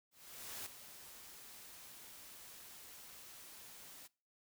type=noise with ADSR envelope; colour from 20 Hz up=white; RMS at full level=-45 dBFS; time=0.11-4.08 s; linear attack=550 ms; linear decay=8 ms; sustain=-10 dB; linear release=21 ms; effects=noise-tail reverb RT60 0.4 s tail -24 dB re dry